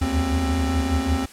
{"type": "tone cluster", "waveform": "square", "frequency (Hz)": [71.8, 78.1, 83.5, 264.7], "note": ["D2", "D#2", "E2", "C4"], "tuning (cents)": [-39, 7, 23, 20], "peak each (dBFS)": [-29, -24, -29, -25], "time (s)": [0.01, 1.26], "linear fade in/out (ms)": 10, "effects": ["white hiss -45 dBFS RMS until 1.32 s", "low-pass 10000 Hz 12 dB/octave"]}